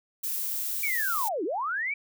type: noise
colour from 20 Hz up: violet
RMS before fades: -31 dBFS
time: 0.23-1.29 s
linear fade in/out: 10 ms
type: linear two-way sweep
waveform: sine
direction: down then up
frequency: 2349 to 290.6 to 2349 Hz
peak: -27 dBFS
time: 0.83-1.94 s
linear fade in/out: 5 ms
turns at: 1.44 s
effects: none